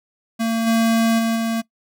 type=tone with level steps; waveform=square; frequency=227.1 Hz; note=A#3; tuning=45 cents flat; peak=-19 / -15 / -18 / -20 dBFS; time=0.39-1.62 s; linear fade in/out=20 ms; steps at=0.66 / 1.18 / 1.35 s; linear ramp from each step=20 ms; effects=noise-tail reverb RT60 0.1 s tail -20 dB re dry